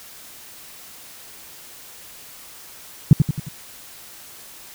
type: tone with echo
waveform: sine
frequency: 146.7 Hz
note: D3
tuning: 2 cents flat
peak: -3 dBFS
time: 3.11-3.13 s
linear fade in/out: 2 ms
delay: 89 ms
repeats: 4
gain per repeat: -6 dB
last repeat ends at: 3.486 s
effects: white hiss -42 dBFS RMS until 4.74 s